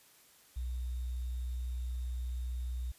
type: tone with sample-and-hold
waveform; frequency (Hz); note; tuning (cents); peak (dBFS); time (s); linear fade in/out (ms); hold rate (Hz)
sine; 61.74; B1; 0; -34; 0.56-2.92; 10; 3675
effects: white hiss -62 dBFS RMS until 2.98 s + resampled to 32000 Hz